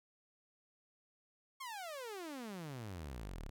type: exponential sweep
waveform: sawtooth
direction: down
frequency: 1108.7 to 32.37 Hz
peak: -40 dBFS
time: 1.6-3.5 s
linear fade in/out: 10 ms
effects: none